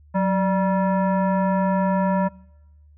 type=tone with frequency modulation; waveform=sine; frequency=185.4 Hz; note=F#3; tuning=4 cents sharp; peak=-17 dBFS; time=0.14-2.29 s; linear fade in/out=20 ms; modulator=775 Hz; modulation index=1; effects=noise-tail reverb RT60 1.0 s tail -25 dB re dry + added 74 Hz sine -48 dBFS peak until 2.97 s